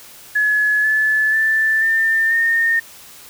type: tone with pitch steps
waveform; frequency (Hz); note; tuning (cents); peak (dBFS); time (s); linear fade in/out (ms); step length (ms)
sine; 1700 / 1731.7 / 1764 / 1796.9 / 1830.5; G#6 / A6 / A6 / A6 / A#6; +40 / -28 / +4 / +36 / -32; -13; 0.35-2.8; 10; 490
effects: white hiss -41 dBFS RMS until 3.29 s